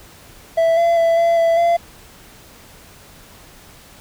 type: tone with pitch steps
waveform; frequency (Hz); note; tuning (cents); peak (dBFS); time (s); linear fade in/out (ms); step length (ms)
triangle; 660 / 678 / 666 / 675 / 666 / 683; E5 / E5 / E5 / E5 / E5 / F5; +2 / +49 / +18 / +41 / +18 / -39; -10; 0.57-1.77; 10; 200
effects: pink hiss -44 dBFS RMS until 4 s

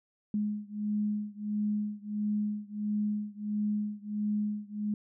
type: beating tone pair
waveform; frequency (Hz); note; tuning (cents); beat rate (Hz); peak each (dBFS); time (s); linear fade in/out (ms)
sine; 208.7 / 210.2; G#3 / G#3; +9 / +21; 1.5; -32 / -33; 0.34-4.94; 2
effects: none

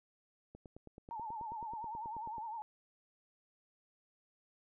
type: click train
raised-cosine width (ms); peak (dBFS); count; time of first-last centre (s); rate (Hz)
2; -38; 18; 0.55-2.382; 9.28
type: tone with vibrato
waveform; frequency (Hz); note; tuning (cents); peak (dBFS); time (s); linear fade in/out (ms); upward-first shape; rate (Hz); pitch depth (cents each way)
sine; 892; A5; +23; -40; 1.11-2.62; 0; sine; 9.9; 95
effects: none

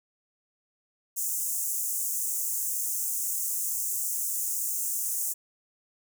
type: high-pass noise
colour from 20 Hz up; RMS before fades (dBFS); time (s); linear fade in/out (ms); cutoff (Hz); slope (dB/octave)
pink; -30; 1.16-5.34; 20; 6600; 48
effects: none

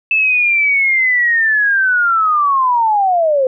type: linear sweep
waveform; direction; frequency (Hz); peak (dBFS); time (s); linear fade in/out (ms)
sine; down; 2637 to 506; -10; 0.11-3.47; 2
effects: none

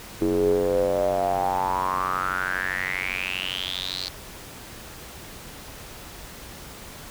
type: tone with band-pass filter sweep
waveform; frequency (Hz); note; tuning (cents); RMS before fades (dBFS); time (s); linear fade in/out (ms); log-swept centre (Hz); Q
square; 46.25; F#1; 0; -25; 0.21-4.09; 10; 350 to 4400; 8.4
effects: pink hiss -41 dBFS RMS until 7.1 s

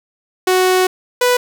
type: tone pair in turn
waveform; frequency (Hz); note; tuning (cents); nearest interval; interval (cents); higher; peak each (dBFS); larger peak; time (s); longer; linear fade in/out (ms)
sawtooth; 370 / 493.9; F#4 / B4; 0 / 0; perfect fourth; 500; second; -7; neither; 0.47-0.87 / 1.21-1.37; first; 5
effects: none

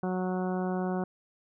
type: harmonic tone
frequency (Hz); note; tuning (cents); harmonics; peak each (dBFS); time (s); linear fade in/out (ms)
184; F#3; -9; 1 / 2 / 3 / 4 / 5 / 6 / 7 / 8; -30 / -34 / -39 / -37 / -44 / -45 / -48 / -46; 0.03-1.04; 2
effects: none

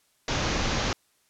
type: low-pass noise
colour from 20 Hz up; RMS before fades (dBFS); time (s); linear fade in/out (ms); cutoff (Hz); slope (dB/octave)
pink; -27; 0.28-0.93; 2; 6800; 96
effects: white hiss -67 dBFS RMS until 1.29 s + low-pass 12000 Hz 12 dB/octave

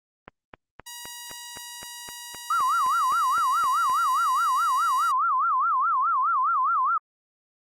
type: click train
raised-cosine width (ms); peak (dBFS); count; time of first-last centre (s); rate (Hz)
0.5; -23; 15; 0.28-3.898; 3.87
type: tone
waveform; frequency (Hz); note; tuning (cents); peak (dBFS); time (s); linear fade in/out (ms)
5% pulse; 958; A#5; +47; -25; 0.86-5.12; 10
type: tone with vibrato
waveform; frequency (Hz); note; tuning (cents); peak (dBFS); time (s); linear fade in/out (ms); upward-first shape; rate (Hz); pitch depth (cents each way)
sine; 1183; D6; +12; -20; 2.5-6.98; 5; sine; 4.8; 270
effects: Opus 24 kbps

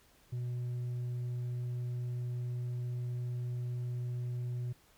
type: tone with hard clipping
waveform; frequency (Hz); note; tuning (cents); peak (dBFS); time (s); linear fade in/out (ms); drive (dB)
triangle; 122.5; B2; -14; -33; 0.32-4.73; 10; 1
effects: pink hiss -65 dBFS RMS until 4.97 s

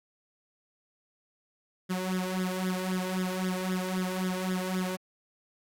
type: tone with flanger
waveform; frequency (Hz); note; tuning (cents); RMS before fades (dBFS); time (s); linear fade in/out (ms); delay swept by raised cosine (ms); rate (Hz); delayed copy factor
sawtooth; 185; F#3; 0; -31; 1.89-4.97; 20; 0.57 to 2.07; 3.8; +0.8
effects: AAC 64 kbps

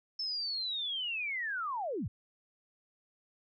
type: linear sweep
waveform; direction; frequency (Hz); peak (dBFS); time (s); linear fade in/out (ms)
sine; down; 5310 to 66.6; -33; 0.19-2.08; 5
effects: none

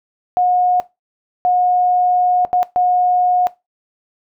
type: tone bursts at uneven times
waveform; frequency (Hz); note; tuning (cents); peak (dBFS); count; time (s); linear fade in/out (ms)
sine; 723; F#5; -40; -11; 4; 0.37-0.8 / 1.45-2.45 / 2.53-2.63 / 2.76-3.47; 0
effects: noise-tail reverb RT60 0.2 s tail -18 dB re dry

